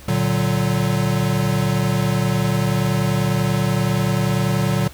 square chord, Bb augmented, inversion none, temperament equal with one note detuned, 116.54 / 146.83 / 186.93 Hz, Bb2 / D3 / F#3, 0 / 0 / +18 cents, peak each -22 / -22 / -22 dBFS, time 0.08-4.88 s, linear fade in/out 5 ms, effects added 69 Hz sine -40 dBFS peak until 4.93 s + pink hiss -43 dBFS RMS until 4.93 s

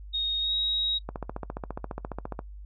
sine tone with pitch glide, 3729 to 3799 Hz, A#7 to A#7, 0 to +32 cents, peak -25 dBFS, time 0.13-0.99 s, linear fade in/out 20 ms, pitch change +32 cents, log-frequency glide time 0.4-0.54 s
click train, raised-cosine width 1 ms, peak -19 dBFS, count 20, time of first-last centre 1.09-2.391 s, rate 14.6 Hz
effects noise-tail reverb RT60 0.1 s tail -21 dB re dry + added 50 Hz sine -40 dBFS peak until 2.65 s

